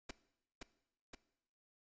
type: noise with echo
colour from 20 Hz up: pink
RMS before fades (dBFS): -45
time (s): 0.09-0.11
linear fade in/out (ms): 5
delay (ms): 520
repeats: 2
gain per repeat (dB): -3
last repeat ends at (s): 1.15
effects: noise-tail reverb RT60 0.8 s tail -18 dB re dry + resampled to 16000 Hz